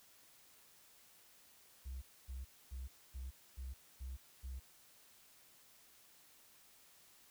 triangle tone bursts, 64.6 Hz, C2, 21 cents flat, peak -39 dBFS, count 7, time 1.85-4.6 s, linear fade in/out 20 ms, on 170 ms, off 260 ms, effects tanh soft clip ceiling -40 dBFS + white hiss -65 dBFS RMS until 7.3 s

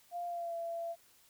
sine tone with pitch glide, 698.5 to 674.7 Hz, F5 to E5, 0 to +40 cents, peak -36 dBFS, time 0.11-0.96 s, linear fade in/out 50 ms, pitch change -60 cents, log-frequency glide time 0.26-0.55 s, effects white hiss -65 dBFS RMS until 1.29 s

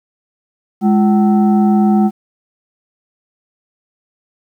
sine tone with frequency modulation, 207.7 Hz, G#3, in tune, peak -8 dBFS, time 0.81-2.11 s, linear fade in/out 50 ms, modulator 552 Hz, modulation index 0.63, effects 8-bit

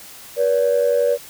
sine tone pair together, 481.8 / 573 Hz, B4 / D5, -43 / -43 cents, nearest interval minor third, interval 300 cents, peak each -16 dBFS, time 0.36-1.18 s, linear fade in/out 50 ms, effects tanh soft clip ceiling -9 dBFS + white hiss -40 dBFS RMS until 1.29 s

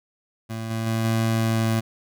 25% pulse tone with level steps, 112.6 Hz, A2, 40 cents sharp, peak -25 / -21 / -18 / -16 dBFS, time 0.49-1.81 s, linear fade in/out 20 ms, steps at 0.7 / 0.86 / 1.04 s, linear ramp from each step 10 ms, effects none

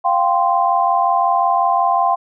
sine chord, F suspended second, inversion none, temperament equal with one note detuned, 698.5 / 784 / 1042.9 Hz, F5 / G5 / C6, 0 / 0 / -6 cents, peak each -17 dBFS, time 0.04-2.16 s, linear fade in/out 20 ms, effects none

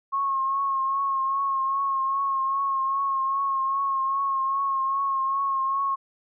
sine tone with vibrato, 1086 Hz, C#6, 36 cents flat, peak -22 dBFS, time 0.12-5.96 s, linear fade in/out 20 ms, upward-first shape triangle, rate 2.5 Hz, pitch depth 37 cents each way, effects none

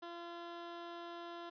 15% pulse tone, 342.6 Hz, F4, 33 cents flat, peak -39 dBFS, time 0.02-1.5 s, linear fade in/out 10 ms, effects resampled to 11025 Hz + 13-bit

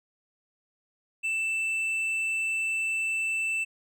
triangle tone with hard clipping, 2655 Hz, E7, 12 cents sharp, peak -27 dBFS, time 1.23-3.65 s, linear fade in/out 20 ms, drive 7 dB, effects none

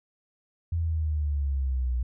sine exponential sweep, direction down, 85 to 60 Hz, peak -24 dBFS, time 0.72-2.03 s, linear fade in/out 5 ms, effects none

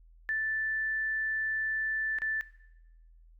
sine tone with dropouts, 1760 Hz, A6, in tune, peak -28 dBFS, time 0.29-2.41 s, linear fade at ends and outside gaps 0 ms, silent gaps 2.186-2.219 s, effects noise-tail reverb RT60 0.9 s tail -18 dB re dry + added 41 Hz sine -54 dBFS peak until 3.39 s

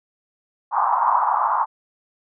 white band-pass noise, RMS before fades -19 dBFS, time 0.71-1.66 s, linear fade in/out 50 ms, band 830 to 1100 Hz, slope 48 dB/octave, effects none

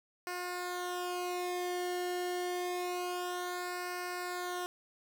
sawtooth tone with flanger, 357.8 Hz, F4, 42 cents sharp, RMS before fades -37 dBFS, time 0.27-4.66 s, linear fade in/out 0 ms, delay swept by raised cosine 0.29 to 0.82 ms, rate 0.27 Hz, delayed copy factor -0.85, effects none

